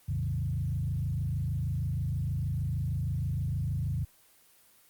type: tone with frequency modulation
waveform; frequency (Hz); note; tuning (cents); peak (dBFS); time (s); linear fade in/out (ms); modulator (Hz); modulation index
sine; 113.1; A2; +48; -28; 0.08-4.05; 10; 26.4; 1.6
effects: white hiss -61 dBFS RMS until 4.89 s + Opus 24 kbps